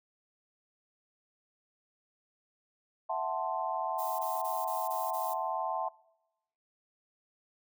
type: chord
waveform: sine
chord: F# half-diminished seventh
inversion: third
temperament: equal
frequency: 659.3 / 740 / 880 / 1046.5 Hz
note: E5 / F#5 / A5 / C6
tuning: 0 / 0 / 0 / 0 cents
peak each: -36 / -36 / -35 / -37 dBFS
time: 3.09-5.89 s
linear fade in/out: 10 ms
type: noise bursts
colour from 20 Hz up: violet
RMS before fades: -43 dBFS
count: 6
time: 3.98-5.34 s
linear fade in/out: 10 ms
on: 210 ms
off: 20 ms
effects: noise-tail reverb RT60 0.9 s tail -23 dB re dry